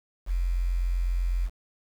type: tone with quantisation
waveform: sine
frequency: 44 Hz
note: F1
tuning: 14 cents sharp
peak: -23 dBFS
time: 0.26-1.5 s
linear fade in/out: 50 ms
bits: 8
effects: none